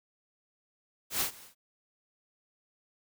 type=noise with ADSR envelope; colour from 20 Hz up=white; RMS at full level=-28 dBFS; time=1.1-1.55 s; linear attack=110 ms; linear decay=100 ms; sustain=-23 dB; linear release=110 ms; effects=none